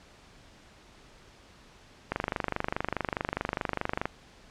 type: click train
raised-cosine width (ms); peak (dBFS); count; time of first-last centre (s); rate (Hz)
0.5; -13; 49; 2.12-4.055; 24.8
effects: pink hiss -55 dBFS RMS until 4.5 s + low-pass 6000 Hz 12 dB/octave